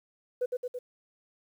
sine tone with echo, 496.6 Hz, B4, 9 cents sharp, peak -24 dBFS, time 0.41-0.46 s, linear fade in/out 10 ms, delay 110 ms, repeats 3, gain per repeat -3 dB, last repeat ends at 0.79 s, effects tanh soft clip ceiling -23 dBFS + 10-bit

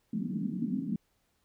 white band-pass noise, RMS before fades -33 dBFS, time 0.13-0.96 s, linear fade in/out 5 ms, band 170 to 260 Hz, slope 48 dB/octave, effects pink hiss -74 dBFS RMS until 1.44 s

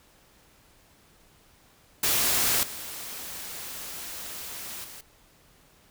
white noise with level steps, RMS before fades -24 / -38 / -44 dBFS, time 2.03-5.01 s, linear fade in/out 5 ms, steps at 2.63 / 4.84 s, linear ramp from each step 2 ms, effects pink hiss -59 dBFS RMS until 5.9 s

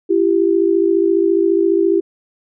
sine tone pair together, 337.4 / 392 Hz, E4 / G4, +40 / 0 cents, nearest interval minor third, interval 260 cents, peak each -14 dBFS, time 0.09-2.01 s, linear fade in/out 20 ms, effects none

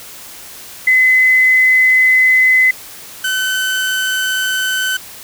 sine / 30% pulse tone pair in turn, 2031 / 1521.5 Hz, B6 / F#6, +48 / +48 cents, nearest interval perfect fourth, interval 500 cents, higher first, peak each -7 / -12 dBFS, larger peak first, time 0.87-2.71 / 3.24-4.97 s, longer first, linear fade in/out 5 ms, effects white hiss -34 dBFS RMS until 5.23 s

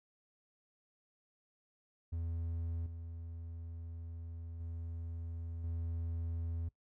triangle tone with level steps, 83.4 Hz, E2, 21 cents sharp, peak -34 / -41 / -38 / -34 dBFS, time 2.12-6.69 s, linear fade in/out 10 ms, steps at 2.86 / 4.6 / 5.64 s, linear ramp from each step 2 ms, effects noise-tail reverb RT60 0.1 s tail -20 dB re dry

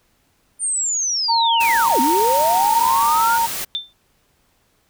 sine linear two-way sweep, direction down then up, 9060 to 238.3 to 1465 Hz, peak -18 dBFS, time 0.59-3.39 s, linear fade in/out 50 ms, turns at 2 s
sine tone, 921 Hz, A#5, 21 cents flat, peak -15 dBFS, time 1.28-3.47 s, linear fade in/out 20 ms
white noise, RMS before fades -26 dBFS, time 1.6-3.65 s, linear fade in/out 10 ms
sine tone with exponential decay, 3561 Hz, A7, 20 cents sharp, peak -17 dBFS, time 3.75-3.93 s, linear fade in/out 0 ms, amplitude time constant 37 ms
effects pink hiss -62 dBFS RMS until 4.89 s

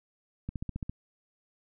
click train, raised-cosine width 5 ms, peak -22 dBFS, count 7, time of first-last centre 0.49-0.895 s, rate 14.8 Hz, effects none

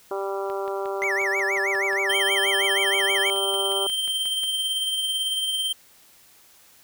harmonic tone, 196 Hz, G3, in tune, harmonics 2 / 3 / 4 / 5 / 6 / 7, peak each -28 / -32 / -34 / -36 / -38 / -39 dBFS, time 0.11-3.87 s, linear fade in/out 2 ms
click train, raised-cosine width 0.3 ms, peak -25 dBFS, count 23, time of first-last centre 0.5-4.436 s, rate 5.59 Hz
triangle tone with vibrato, 1975.5 Hz, B6, in tune, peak -21 dBFS, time 1.02-3.3 s, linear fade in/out 0 ms, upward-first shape sine, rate 6.3 Hz, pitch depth 260 cents each way
square tone with tremolo, 3136 Hz, G7, in tune, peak -22 dBFS, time 2.09-5.73 s, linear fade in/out 10 ms, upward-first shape triangle, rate 18 Hz, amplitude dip 40%
effects white hiss -54 dBFS RMS until 6.83 s

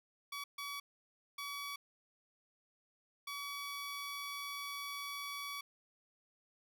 15% pulse tone bursts at uneven times, 1137 Hz, C#6, 44 cents sharp, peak -35 dBFS, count 4, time 0.32-0.44 / 0.58-0.8 / 1.38-1.76 / 3.27-5.61 s, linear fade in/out 5 ms, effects none

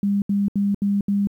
sine tone bursts, 201 Hz, G3, 44 cents sharp, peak -17 dBFS, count 5, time 0.03-1.272 s, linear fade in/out 2 ms, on 190 ms, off 73 ms, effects 9-bit

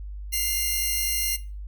5% pulse tone pair together, 2093 / 2808 Hz, C7 / F7, 0 / +9 cents, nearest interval perfect fourth, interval 509 cents, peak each -17 dBFS, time 0.32-1.37 s, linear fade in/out 20 ms, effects noise-tail reverb RT60 0.3 s tail -17 dB re dry + added 50 Hz sine -33 dBFS peak until 1.67 s

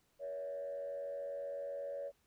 sine tone with frequency modulation, 563 Hz, C#5, 27 cents sharp, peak -38 dBFS, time 0.19-2.12 s, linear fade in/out 50 ms, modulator 87.7 Hz, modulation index 0.6, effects tanh soft clip ceiling -35 dBFS + pink hiss -75 dBFS RMS until 2.26 s

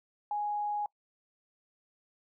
sine tone, 830.6 Hz, G#5, in tune, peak -30 dBFS, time 0.31-0.86 s, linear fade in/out 2 ms, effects noise-tail reverb RT60 0.1 s tail -24 dB re dry

